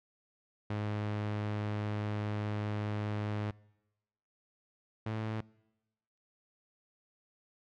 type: tone pair in turn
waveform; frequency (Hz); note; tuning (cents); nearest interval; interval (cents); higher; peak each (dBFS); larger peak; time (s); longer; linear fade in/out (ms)
sawtooth; 104.9 / 109.46; G#2 / A2; +18 / -9; minor second; 73; second; -29 / -30; first; 0.7-3.51 / 5.06-5.41; first; 5
effects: noise-tail reverb RT60 1.0 s tail -24 dB re dry + low-pass 3000 Hz 12 dB/octave